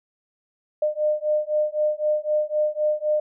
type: beating tone pair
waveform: sine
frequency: 604 / 607.9 Hz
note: D5 / D#5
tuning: +48 / -40 cents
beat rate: 3.9 Hz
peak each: -23 dBFS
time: 0.82-3.2 s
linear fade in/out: 5 ms
effects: none